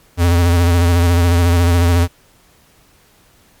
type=tone with vibrato; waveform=square; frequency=86.4 Hz; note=F2; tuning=18 cents flat; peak=-10 dBFS; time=0.17-2.08 s; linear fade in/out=50 ms; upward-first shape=sine; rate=14 Hz; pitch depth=44 cents each way; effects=pink hiss -51 dBFS RMS until 3.6 s + MP3 96 kbps